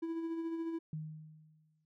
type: tone with tremolo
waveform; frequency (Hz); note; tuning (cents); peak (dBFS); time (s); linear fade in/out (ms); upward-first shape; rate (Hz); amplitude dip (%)
triangle; 329.6; E4; 0; -32; 0.02-0.79; 10; sine; 14; 40
type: tone with exponential decay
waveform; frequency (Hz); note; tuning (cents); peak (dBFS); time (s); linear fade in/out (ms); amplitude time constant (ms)
sine; 155.5; D#3; -1; -36; 0.93-1.85; 2; 200
effects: none